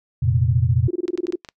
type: chord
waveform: sine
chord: F suspended fourth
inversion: none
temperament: equal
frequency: 87.31 / 116.54 / 130.81 Hz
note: F2 / Bb2 / C3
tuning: 0 / 0 / 0 cents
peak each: -21 / -18 / -20 dBFS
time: 0.22-0.88 s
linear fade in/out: 10 ms
type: tone bursts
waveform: sine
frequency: 351.3 Hz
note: F4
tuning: 10 cents sharp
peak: -18 dBFS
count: 10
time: 0.88-1.357 s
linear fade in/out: 5 ms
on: 27 ms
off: 23 ms
type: clicks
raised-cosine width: 0.2 ms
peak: -19 dBFS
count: 6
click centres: 1.08 / 1.176 / 1.269 / 1.324 / 1.448 / 1.488 s
effects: noise-tail reverb RT60 0.1 s tail -25 dB re dry